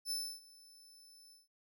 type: tone with ADSR envelope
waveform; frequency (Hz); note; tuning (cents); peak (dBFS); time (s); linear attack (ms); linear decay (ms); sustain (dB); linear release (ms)
sawtooth; 5274; E8; 0; -32; 0.05-1.48; 59; 290; -23; 160
effects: none